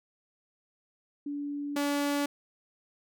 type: tone pair in turn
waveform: sine / sawtooth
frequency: 287.9 / 286.7 Hz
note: D4 / D4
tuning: -34 / -42 cents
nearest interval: unison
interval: 8 cents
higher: first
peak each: -32 / -23 dBFS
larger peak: second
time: 1.26-1.76 / 1.76-2.26 s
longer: neither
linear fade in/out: 5 ms
effects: none